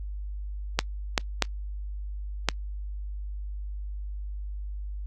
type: clicks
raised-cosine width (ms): 0.2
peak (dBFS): -3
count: 4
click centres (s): 0.79 / 1.178 / 1.423 / 2.487
effects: added 50 Hz sine -32 dBFS peak until 5.06 s + Opus 48 kbps